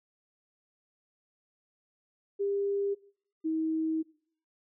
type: tone pair in turn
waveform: sine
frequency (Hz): 400.2 / 318.8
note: G4 / D#4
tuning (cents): +36 / +42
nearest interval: major third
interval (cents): 394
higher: first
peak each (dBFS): -27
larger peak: neither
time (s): 2.39-2.95 / 3.44-4.03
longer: second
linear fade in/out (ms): 20
effects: noise-tail reverb RT60 0.6 s tail -22 dB re dry